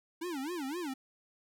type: tone with vibrato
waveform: square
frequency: 308.1 Hz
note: D#4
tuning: 17 cents flat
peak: -36 dBFS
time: 0.21-0.94 s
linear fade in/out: 10 ms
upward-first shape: sine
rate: 3.9 Hz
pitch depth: 280 cents each way
effects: none